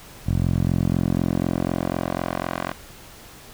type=tone with band-pass filter sweep; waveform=10% pulse; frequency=44 Hz; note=F1; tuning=14 cents sharp; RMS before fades=-23 dBFS; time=0.26-2.73 s; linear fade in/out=20 ms; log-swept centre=92 to 1200 Hz; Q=0.82; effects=pink hiss -44 dBFS RMS until 3.53 s